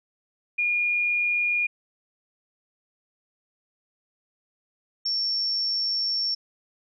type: tone pair in turn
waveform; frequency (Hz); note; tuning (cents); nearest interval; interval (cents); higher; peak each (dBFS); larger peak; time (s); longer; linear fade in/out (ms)
sine; 2429 / 5453; D#7 / F8; -42 / -42; octave + major second; 1400; second; -21 / -23; first; 0.58-1.67 / 5.05-6.35; second; 10
effects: none